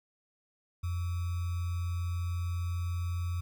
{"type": "tone with sample-and-hold", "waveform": "sine", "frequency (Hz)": 87.31, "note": "F2", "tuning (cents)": 0, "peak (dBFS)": -30, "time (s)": [0.83, 3.41], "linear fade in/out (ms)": 10, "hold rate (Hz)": 1225, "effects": []}